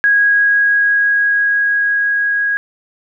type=tone with level ramp; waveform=sine; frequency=1649 Hz; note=G#6; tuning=13 cents flat; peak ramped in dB=-8 to -13 dBFS; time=0.04-2.57 s; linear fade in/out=0 ms; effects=none